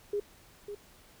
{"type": "tone with echo", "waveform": "sine", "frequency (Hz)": 410, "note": "G#4", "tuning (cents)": -22, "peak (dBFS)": -28, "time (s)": [0.13, 0.2], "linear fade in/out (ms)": 5, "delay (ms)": 550, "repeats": 1, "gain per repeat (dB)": -9, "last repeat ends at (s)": 0.75, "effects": ["pink hiss -58 dBFS RMS until 1.2 s"]}